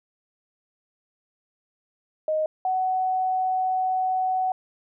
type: tone pair in turn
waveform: sine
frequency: 622.3 / 747.4 Hz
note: D#5 / F#5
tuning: 0 / +17 cents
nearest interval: minor third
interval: 317 cents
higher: second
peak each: -21 dBFS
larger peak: neither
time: 2.28-2.46 / 2.65-4.52 s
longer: second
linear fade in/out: 2 ms
effects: none